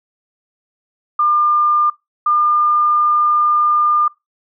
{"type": "tone pair in turn", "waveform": "sine", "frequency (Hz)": [1200, 1204.5], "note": ["D6", "D6"], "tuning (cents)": [37, 43], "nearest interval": "unison", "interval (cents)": 6, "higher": "second", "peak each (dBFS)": -11, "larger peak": "neither", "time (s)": [[1.19, 1.9], [2.26, 4.08]], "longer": "second", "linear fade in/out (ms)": 5, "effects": ["noise-tail reverb RT60 0.2 s tail -22 dB re dry"]}